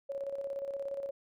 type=tone with tremolo; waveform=sine; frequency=554.4 Hz; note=C#5; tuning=in tune; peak=-33 dBFS; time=0.09-1.11 s; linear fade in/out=10 ms; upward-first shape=square; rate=17 Hz; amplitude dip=50%; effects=none